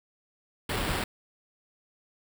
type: noise with sample-and-hold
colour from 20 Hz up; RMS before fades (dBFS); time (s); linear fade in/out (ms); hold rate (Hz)
pink; -30; 0.69-1.04; 5; 6300
effects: none